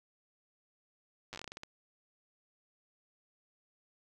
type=slowing click train; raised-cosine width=0.2 ms; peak=-26 dBFS; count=12; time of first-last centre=1.33-1.634 s; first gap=8 ms; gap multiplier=1.23; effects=none